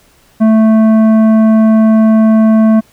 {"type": "tone with tanh clipping", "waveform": "triangle", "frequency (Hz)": 220, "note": "A3", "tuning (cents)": 0, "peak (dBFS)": -6, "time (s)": [0.4, 2.81], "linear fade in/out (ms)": 20, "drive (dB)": 15, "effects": ["pink hiss -48 dBFS RMS until 2.92 s"]}